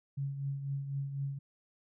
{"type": "tone with tremolo", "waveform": "sine", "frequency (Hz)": 138.8, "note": "C#3", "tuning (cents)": 3, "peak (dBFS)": -31, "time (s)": [0.17, 1.39], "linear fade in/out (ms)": 10, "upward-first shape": "triangle", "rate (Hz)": 4, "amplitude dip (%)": 60, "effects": []}